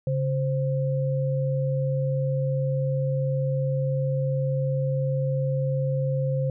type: tone pair together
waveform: sine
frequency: 138.59 / 523.2 Hz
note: C#3 / C5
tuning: 0 / 0 cents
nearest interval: octave + major seventh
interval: 2300 cents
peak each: -23 / -28 dBFS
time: 0.07-6.5 s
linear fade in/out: 2 ms
effects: none